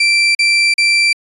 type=tone bursts; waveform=30% pulse; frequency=2349 Hz; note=D7; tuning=in tune; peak=-7 dBFS; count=3; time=0-1.13 s; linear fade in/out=5 ms; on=350 ms; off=40 ms; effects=resampled to 24000 Hz